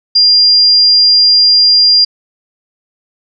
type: tone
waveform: sine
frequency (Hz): 4800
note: D8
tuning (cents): +37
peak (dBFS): -4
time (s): 0.15-2.05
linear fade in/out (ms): 10
effects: none